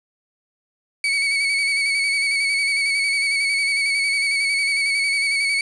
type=tone with vibrato; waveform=35% pulse; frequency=2240 Hz; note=C#7; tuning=18 cents sharp; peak=-16 dBFS; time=1.04-5.61 s; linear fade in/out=2 ms; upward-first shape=square; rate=11 Hz; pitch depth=28 cents each way; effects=resampled to 22050 Hz + 7-bit